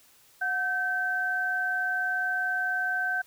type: tone pair together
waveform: sine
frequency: 729 / 1544.7 Hz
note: F#5 / G6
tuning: -26 / -26 cents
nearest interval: octave + minor second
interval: 1300 cents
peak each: -33 / -26 dBFS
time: 0.41-3.22 s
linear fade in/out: 10 ms
effects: white hiss -59 dBFS RMS until 3.26 s